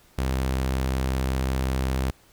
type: tone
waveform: sawtooth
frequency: 65.41 Hz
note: C2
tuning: in tune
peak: -19 dBFS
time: 0.18-2.11 s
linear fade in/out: 5 ms
effects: pink hiss -57 dBFS RMS until 2.32 s